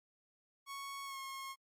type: tone with pitch glide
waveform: sawtooth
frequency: 1107 to 1081.1 Hz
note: C#6 to C#6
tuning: -3 to -44 cents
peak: -39 dBFS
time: 0.66-1.56 s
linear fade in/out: 50 ms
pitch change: -41 cents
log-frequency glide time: 1.05-1.18 s
effects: MP3 64 kbps